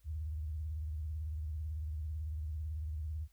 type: tone with vibrato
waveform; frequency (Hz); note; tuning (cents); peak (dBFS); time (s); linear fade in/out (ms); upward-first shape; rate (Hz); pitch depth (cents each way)
sine; 77.1; D#2; -15; -36; 0.04-3.28; 50; triangle; 18; 170
effects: added 50 Hz sine -66 dBFS peak until 3.32 s + white hiss -75 dBFS RMS until 3.32 s